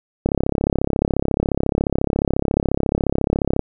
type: click train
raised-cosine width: 2 ms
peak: -4 dBFS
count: 115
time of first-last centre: 0.26-3.593 s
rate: 34.2 Hz
effects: none